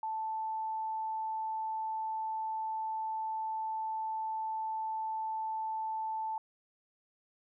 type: tone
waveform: sine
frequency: 880 Hz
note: A5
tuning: in tune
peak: -33 dBFS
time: 0.03-6.38 s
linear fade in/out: 2 ms
effects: none